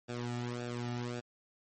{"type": "tone with flanger", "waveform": "sawtooth", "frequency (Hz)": 121, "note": "B2", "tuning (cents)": -35, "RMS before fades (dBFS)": -38, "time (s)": [0.08, 1.21], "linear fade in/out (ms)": 20, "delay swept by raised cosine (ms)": [0.96, 1.96], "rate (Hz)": 1.8, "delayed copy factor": -0.95, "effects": ["MP3 32 kbps"]}